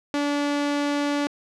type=tone; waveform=sawtooth; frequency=288.7 Hz; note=D4; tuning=30 cents flat; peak=-18 dBFS; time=0.14-1.27 s; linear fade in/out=0 ms; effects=low-pass 6000 Hz 12 dB/octave